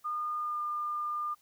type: tone with pitch glide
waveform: sine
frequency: 1217 to 1203.7 Hz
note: D#6 to D6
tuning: -39 to +42 cents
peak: -31 dBFS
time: 0.04-1.35 s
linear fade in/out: 20 ms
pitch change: -19 cents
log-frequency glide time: 0.38-0.62 s
effects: white hiss -67 dBFS RMS until 1.41 s